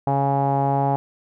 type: tone with low-pass filter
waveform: sawtooth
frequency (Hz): 138.59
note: C#3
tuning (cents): 0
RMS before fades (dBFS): -20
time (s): 0.07-0.96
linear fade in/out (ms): 0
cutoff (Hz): 800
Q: 8.1
effects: none